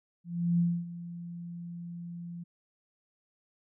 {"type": "tone with ADSR envelope", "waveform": "sine", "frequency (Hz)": 172, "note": "F3", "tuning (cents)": -26, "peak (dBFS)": -22, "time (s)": [0.24, 2.44], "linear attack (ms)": 350, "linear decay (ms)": 260, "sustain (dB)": -16, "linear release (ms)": 13, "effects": []}